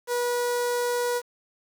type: tone with notch filter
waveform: sawtooth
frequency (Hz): 485.3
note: B4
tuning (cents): -30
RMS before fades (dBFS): -26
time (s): 0.07-1.22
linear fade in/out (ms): 50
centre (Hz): 2700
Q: 1.4
effects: 8-bit